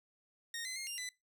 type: tone with pitch steps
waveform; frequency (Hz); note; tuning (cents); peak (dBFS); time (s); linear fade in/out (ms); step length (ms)
15% pulse; 1855 / 2041 / 2132 / 2798 / 2000; A#6 / C7 / C7 / F7 / B6; -9 / -44 / +32 / +3 / +21; -33; 0.54-1.09; 2; 110
effects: noise-tail reverb RT60 0.2 s tail -20 dB re dry